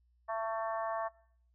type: harmonic tone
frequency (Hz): 223.4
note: A3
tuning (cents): +27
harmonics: 3 / 4 / 5 / 6 / 7 / 8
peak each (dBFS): -36 / -40 / -38 / -52 / -51 / -47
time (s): 0.28-1.09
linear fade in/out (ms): 20
effects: noise-tail reverb RT60 0.6 s tail -22 dB re dry + added 60 Hz sine -67 dBFS peak until 1.54 s